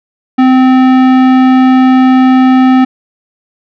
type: tone with tanh clipping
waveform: sine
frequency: 258.5 Hz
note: C4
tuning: 21 cents flat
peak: -5 dBFS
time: 0.38-2.85 s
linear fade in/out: 10 ms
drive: 17 dB
effects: none